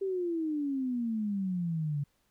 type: exponential sweep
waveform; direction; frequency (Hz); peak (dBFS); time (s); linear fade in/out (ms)
sine; down; 395.1 to 140.6; -29; 0.01-2.04; 10
effects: pink hiss -73 dBFS RMS until 2.3 s